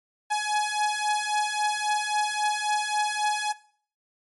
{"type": "beating tone pair", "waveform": "sawtooth", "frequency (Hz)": [840, 843.7], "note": ["G#5", "G#5"], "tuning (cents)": [19, 27], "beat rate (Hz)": 3.7, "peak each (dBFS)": -23, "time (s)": [0.3, 3.53], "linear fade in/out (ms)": 20, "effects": ["noise-tail reverb RT60 0.5 s tail -18 dB re dry", "MP3 48 kbps"]}